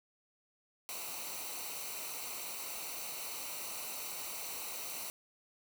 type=noise with comb filter; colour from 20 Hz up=white; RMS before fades=-42 dBFS; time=0.89-5.1 s; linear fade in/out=0 ms; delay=0.59 ms; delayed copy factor=-0.7; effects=none